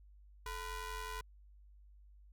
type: ring-modulated tone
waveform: sawtooth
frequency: 481.5 Hz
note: B4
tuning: 44 cents flat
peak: -34 dBFS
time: 0.46-1.21 s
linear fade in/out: 2 ms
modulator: 527 Hz
effects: added 50 Hz sine -57 dBFS peak until 2.32 s